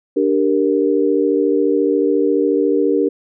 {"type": "chord", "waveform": "sine", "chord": "G minor", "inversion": "second", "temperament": "equal", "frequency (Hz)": [293.7, 392, 466.2], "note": ["D4", "G4", "Bb4"], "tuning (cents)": [0, 0, 0], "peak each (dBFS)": -17, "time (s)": [0.16, 3.09], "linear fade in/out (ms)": 10, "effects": []}